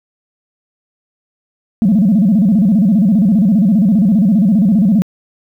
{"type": "tone with vibrato", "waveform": "sine", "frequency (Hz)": 202.1, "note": "G#3", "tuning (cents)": -47, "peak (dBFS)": -6, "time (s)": [1.82, 5.02], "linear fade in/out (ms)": 0, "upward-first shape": "square", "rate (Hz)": 15, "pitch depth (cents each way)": 180, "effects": ["tanh soft clip ceiling -4 dBFS", "8-bit"]}